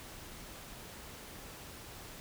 silence, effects pink hiss -49 dBFS RMS until 2.2 s

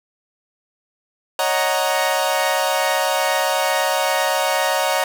sawtooth chord, D# minor seventh, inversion third, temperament equal, 554.4 / 622.3 / 740 / 932.3 Hz, C#5 / D#5 / F#5 / A#5, 0 / 0 / 0 / 0 cents, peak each -19 dBFS, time 1.39-5.04 s, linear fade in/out 2 ms, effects none

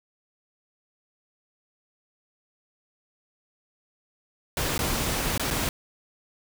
pink noise with dropouts, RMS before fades -27 dBFS, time 4.57-5.69 s, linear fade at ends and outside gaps 1 ms, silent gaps 4.779-4.791 / 5.378-5.396 / 5.504-5.509 s, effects none

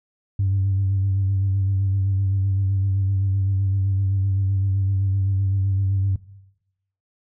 sine tone with vibrato, 97.1 Hz, G2, 16 cents flat, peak -16 dBFS, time 0.39-6.16 s, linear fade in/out 5 ms, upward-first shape sine, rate 7.8 Hz, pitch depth 33 cents each way, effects noise-tail reverb RT60 0.9 s tail -19 dB re dry + tanh soft clip ceiling -14 dBFS

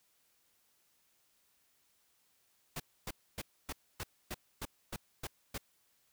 pink noise bursts, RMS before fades -40 dBFS, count 10, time 2.76-5.58 s, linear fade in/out 5 ms, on 39 ms, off 270 ms, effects white hiss -73 dBFS RMS until 6.12 s

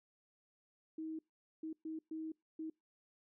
sine tone bursts at uneven times, 317.7 Hz, D#4, 36 cents sharp, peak -40 dBFS, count 5, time 0.98-1.19 / 1.63-1.73 / 1.85-1.99 / 2.11-2.32 / 2.59-2.7 s, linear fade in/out 5 ms, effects noise-tail reverb RT60 0.2 s tail -25 dB re dry

